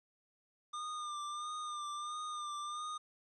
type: tone with vibrato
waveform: square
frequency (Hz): 1206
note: D6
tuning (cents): +46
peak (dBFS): -40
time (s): 0.73-2.98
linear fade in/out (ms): 10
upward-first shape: sine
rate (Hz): 1.5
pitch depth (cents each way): 39
effects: resampled to 22050 Hz + 12-bit